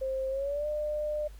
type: tone with pitch glide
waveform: sine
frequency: 529 to 600.7 Hz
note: C5 to D5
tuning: +19 to +39 cents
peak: -29 dBFS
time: 0.01-1.28 s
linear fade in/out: 10 ms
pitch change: +220 cents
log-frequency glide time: 0.29-0.67 s
effects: added 50 Hz sine -44 dBFS peak until 1.39 s + pink hiss -60 dBFS RMS until 1.39 s